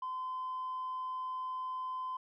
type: tone with tanh clipping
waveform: triangle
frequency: 1026 Hz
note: C6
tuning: 34 cents flat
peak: -36 dBFS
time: 0.02-2.17 s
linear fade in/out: 5 ms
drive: 5 dB
effects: none